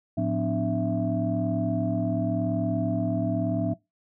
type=tone cluster; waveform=sine; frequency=109.4 / 177.9 / 254.9 / 295.8 / 662 Hz; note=A2 / F3 / C4 / D4 / E5; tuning=-9 / +32 / -45 / +13 / +7 cents; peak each=-29 dBFS; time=0.17-3.74 s; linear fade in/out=10 ms; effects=noise-tail reverb RT60 0.2 s tail -22 dB re dry + tanh soft clip ceiling -14 dBFS

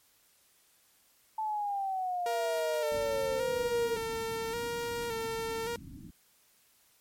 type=exponential sweep; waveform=sine; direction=down; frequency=880 to 450.3 Hz; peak=-30 dBFS; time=1.38-3.97 s; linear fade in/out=5 ms
type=tone with vibrato; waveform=sawtooth; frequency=461.4 Hz; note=A#4; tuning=18 cents flat; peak=-29 dBFS; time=2.26-5.76 s; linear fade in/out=2 ms; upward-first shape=square; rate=0.88 Hz; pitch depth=37 cents each way
type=low-pass noise; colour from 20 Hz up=white; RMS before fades=-47 dBFS; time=2.91-6.11 s; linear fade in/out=10 ms; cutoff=310 Hz; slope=96 dB/octave
effects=white hiss -66 dBFS RMS until 7 s + MP3 64 kbps

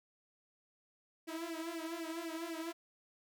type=tone with flanger; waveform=sawtooth; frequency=329.6 Hz; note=E4; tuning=in tune; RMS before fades=-42 dBFS; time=1.27-2.73 s; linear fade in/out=20 ms; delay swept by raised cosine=0.37 to 3.97 ms; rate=4 Hz; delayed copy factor=+1; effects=none

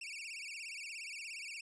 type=tone with vibrato; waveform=sawtooth; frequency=2489 Hz; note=D#7; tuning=in tune; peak=-40 dBFS; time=0.01-1.61 s; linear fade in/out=5 ms; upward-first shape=sine; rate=17 Hz; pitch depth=190 cents each way; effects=resampled to 22050 Hz

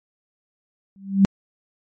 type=tone with exponential growth; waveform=sine; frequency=195.4 Hz; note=G3; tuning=5 cents flat; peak=-7 dBFS; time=0.96-1.25 s; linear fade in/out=0 ms; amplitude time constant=61 ms; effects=MP3 32 kbps

